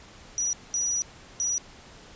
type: tone bursts at uneven times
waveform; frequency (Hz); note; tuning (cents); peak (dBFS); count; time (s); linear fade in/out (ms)
sine; 5840; F#8; -24; -24; 3; 0.38-0.53 / 0.74-1.02 / 1.4-1.58; 0
effects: pink hiss -49 dBFS RMS until 2.15 s + resampled to 16000 Hz